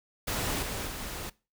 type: noise with level steps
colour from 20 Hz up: pink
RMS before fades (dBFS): -31 / -35 / -38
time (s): 0.27-1.3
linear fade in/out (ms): 10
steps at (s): 0.62 / 0.87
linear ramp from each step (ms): 5
effects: noise-tail reverb RT60 0.3 s tail -21 dB re dry